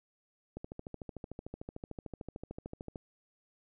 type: click train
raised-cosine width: 2 ms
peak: -28 dBFS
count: 33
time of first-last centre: 0.57-2.958 s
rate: 13.4 Hz
effects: none